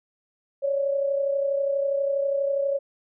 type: tone pair together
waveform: sine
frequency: 554.4 / 586.7 Hz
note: C#5 / D5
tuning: 0 / -2 cents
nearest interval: minor second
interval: 98 cents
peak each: -22 / -31 dBFS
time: 0.62-2.79 s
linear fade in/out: 20 ms
effects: none